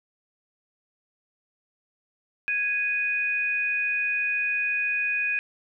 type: tone pair together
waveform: sine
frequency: 1658 / 2484 Hz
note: G#6 / D#7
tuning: -3 / -3 cents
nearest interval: perfect fifth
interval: 700 cents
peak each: -29 / -24 dBFS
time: 2.48-5.39 s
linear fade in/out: 0 ms
effects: none